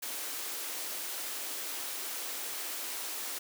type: high-pass noise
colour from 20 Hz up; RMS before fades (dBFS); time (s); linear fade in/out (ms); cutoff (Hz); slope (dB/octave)
white; -38; 0.02-3.39; 10; 260; 48
effects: none